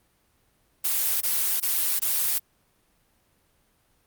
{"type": "noise bursts", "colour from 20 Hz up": "blue", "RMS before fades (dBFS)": -24, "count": 4, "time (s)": [0.84, 2.386], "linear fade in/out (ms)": 10, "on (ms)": 370, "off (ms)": 22, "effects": ["pink hiss -66 dBFS RMS until 4.06 s", "Opus 32 kbps"]}